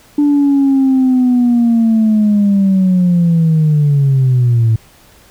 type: linear sweep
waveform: sine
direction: down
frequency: 293.7 to 110 Hz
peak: -6 dBFS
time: 0.18-4.76 s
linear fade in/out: 5 ms
effects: tanh soft clip ceiling -5 dBFS + pink hiss -45 dBFS RMS until 5.3 s